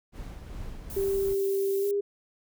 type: noise with tremolo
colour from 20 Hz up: brown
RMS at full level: -38 dBFS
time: 0.12-1.36 s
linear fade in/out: 50 ms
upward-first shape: sine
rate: 2.5 Hz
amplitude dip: 35%
type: noise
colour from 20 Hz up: violet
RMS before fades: -41 dBFS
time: 0.9-1.91 s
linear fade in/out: 0 ms
type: tone with pitch glide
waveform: sine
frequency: 392 to 404 Hz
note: G4 to G#4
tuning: 0 to -48 cents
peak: -24 dBFS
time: 0.96-2.01 s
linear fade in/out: 10 ms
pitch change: +52 cents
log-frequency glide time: 1.8-1.86 s
effects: none